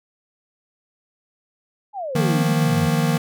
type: exponential sweep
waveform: sine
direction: down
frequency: 860 to 77.78 Hz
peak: -25 dBFS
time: 1.93-2.9 s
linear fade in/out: 50 ms
type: chord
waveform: square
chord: Eb suspended second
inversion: none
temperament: equal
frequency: 155.56 / 174.61 / 233.1 Hz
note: Eb3 / F3 / Bb3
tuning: 0 / 0 / 0 cents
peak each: -20 / -24 / -24 dBFS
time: 2.15-3.18 s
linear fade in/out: 5 ms
effects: none